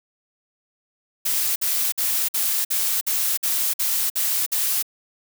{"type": "noise bursts", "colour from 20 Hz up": "blue", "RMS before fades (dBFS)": -22, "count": 10, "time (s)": [1.25, 4.827], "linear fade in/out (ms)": 10, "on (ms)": 310, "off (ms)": 53, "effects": []}